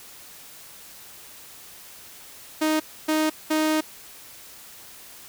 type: tone bursts at uneven times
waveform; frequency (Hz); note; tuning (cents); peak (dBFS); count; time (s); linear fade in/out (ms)
sawtooth; 311.1; D#4; 0; -16; 3; 2.61-2.8 / 3.08-3.3 / 3.5-3.81; 10
effects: white hiss -45 dBFS RMS until 5.28 s